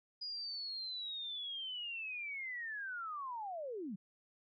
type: linear sweep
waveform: sine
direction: down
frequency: 4931 to 170.8 Hz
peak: -40 dBFS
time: 0.21-3.96 s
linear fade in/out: 10 ms
effects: none